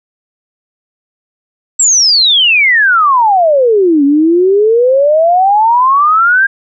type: exponential two-way sweep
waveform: sine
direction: down then up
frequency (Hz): 7770 to 275.8 to 1624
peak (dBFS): -5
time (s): 1.79-6.47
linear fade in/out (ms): 10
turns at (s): 4.04
effects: none